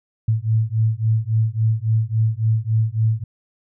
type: beating tone pair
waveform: sine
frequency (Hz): 109.2 / 112.8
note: A2 / A2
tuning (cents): -13 / +44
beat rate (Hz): 3.6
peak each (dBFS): -19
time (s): 0.28-3.24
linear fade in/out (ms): 5
effects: none